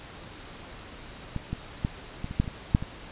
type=clicks; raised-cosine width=5 ms; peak=-18 / -17 / -13 / -19 / -23 / -9 / -29 / -21 / -6 / -21 dBFS; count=10; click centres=1.363 / 1.53 / 1.849 / 2.244 / 2.311 / 2.4 / 2.443 / 2.478 / 2.749 / 2.825 s; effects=pink hiss -44 dBFS RMS until 3.11 s + resampled to 8000 Hz